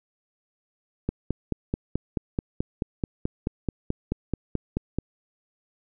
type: click train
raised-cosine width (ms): 3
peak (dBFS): -12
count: 19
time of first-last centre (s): 1.09-4.986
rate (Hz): 4.62
effects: none